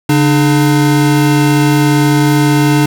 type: tone pair together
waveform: square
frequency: 142.21 / 300.3 Hz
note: C#3 / D4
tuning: +45 / +39 cents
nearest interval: octave + minor second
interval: 1294 cents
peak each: -11 dBFS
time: 0.09-2.86 s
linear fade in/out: 5 ms
effects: none